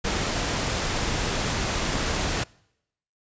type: noise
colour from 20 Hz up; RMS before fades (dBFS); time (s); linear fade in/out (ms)
pink; -26; 0.04-2.44; 10
effects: noise-tail reverb RT60 0.8 s tail -25 dB re dry + resampled to 16000 Hz